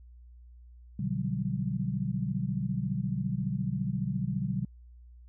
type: chord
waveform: sine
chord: G major seventh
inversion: first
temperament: equal with one note detuned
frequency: 123.47 / 146.83 / 181.5 / 196 Hz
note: B2 / D3 / F#3 / G3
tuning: 0 / 0 / -33 / 0 cents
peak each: -34 dBFS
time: 0.99-4.65 s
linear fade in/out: 5 ms
effects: added 60 Hz sine -49 dBFS peak until 5.28 s